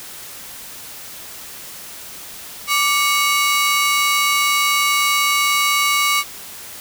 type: ring-modulated tone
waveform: sawtooth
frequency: 1692 Hz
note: G#6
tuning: 32 cents sharp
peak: -8 dBFS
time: 2.67-6.24 s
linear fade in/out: 50 ms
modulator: 523 Hz
effects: white hiss -35 dBFS RMS until 6.8 s